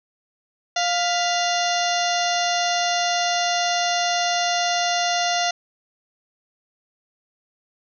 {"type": "harmonic tone with a mistuned harmonic", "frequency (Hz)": 701, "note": "F5", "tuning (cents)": 6, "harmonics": [1, 2, 3, 4, 5, 6, 7, 8, 9], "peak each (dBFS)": [-22, -29, -30, -29, -30, -30, -35, -30, -32], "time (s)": [0.76, 5.51], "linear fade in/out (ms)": 5, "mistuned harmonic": 3, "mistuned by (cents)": -100, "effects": []}